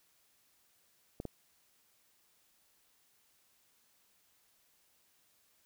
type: clicks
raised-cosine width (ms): 2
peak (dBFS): -26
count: 2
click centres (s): 1.201 / 1.253
effects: white hiss -71 dBFS RMS until 5.65 s